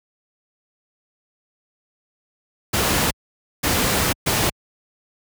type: noise bursts at uneven times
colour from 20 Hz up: pink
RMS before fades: -19 dBFS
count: 3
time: 2.73-3.11 / 3.63-4.13 / 4.26-4.5 s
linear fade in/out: 10 ms
effects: high-pass 60 Hz 12 dB/octave